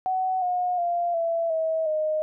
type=tone with pitch steps; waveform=sine; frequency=749 / 721 / 694 / 668.1 / 643.1 / 619 Hz; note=F#5 / F#5 / F5 / E5 / E5 / D#5; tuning=+21 / -45 / -11 / +23 / -43 / -9 cents; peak=-22 dBFS; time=0.06-2.22 s; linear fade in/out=0 ms; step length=360 ms; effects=none